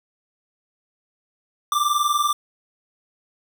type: tone pair together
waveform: square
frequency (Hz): 1171 / 1191.5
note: D6 / D6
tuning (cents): -5 / +25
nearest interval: unison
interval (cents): 30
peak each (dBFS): -22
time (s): 1.72-2.33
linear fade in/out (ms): 2
effects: none